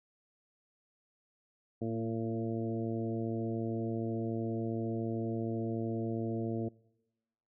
harmonic tone with a mistuned harmonic, 113.1 Hz, A2, 48 cents sharp, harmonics 1 / 2 / 3 / 4 / 5 / 6, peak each -38 / -36 / -38 / -41 / -46 / -46 dBFS, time 1.81-6.69 s, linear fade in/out 10 ms, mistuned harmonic 2, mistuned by +21 cents, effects noise-tail reverb RT60 1.0 s tail -24 dB re dry

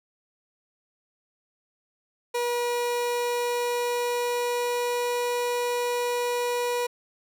30% pulse tone with pitch glide, 482.2 to 485.6 Hz, B4 to B4, -41 to -29 cents, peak -22 dBFS, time 2.34-6.87 s, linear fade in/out 10 ms, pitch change +12 cents, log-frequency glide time 2.71-5.26 s, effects none

